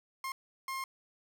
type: tone bursts at uneven times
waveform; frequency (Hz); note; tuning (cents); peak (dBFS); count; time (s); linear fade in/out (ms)
30% pulse; 1065; C6; +30; -33; 2; 0.24-0.32 / 0.68-0.84; 2
effects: none